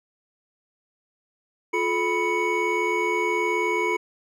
triangle tone cluster, 351.8 / 430.7 / 986 / 2228 Hz, F4 / A4 / B5 / C#7, +13 / -37 / -3 / +8 cents, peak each -25 dBFS, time 1.73-3.97 s, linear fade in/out 10 ms, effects none

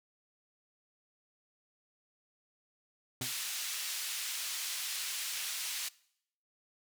pink band-pass noise, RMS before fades -38 dBFS, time 3.21-5.89 s, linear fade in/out 10 ms, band 2700 to 15000 Hz, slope 12 dB/octave
25% pulse tone with exponential decay, 126.5 Hz, B2, 42 cents sharp, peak -31 dBFS, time 3.21-3.34 s, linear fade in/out 2 ms, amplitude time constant 28 ms
effects noise-tail reverb RT60 0.7 s tail -22 dB re dry

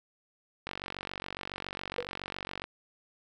click train, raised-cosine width 0.3 ms, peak -20 dBFS, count 94, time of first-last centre 0.67-2.64 s, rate 47.2 Hz
sine tone with exponential decay, 488.9 Hz, B4, 18 cents flat, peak -25 dBFS, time 1.98-2.07 s, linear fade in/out 5 ms, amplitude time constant 18 ms
effects none

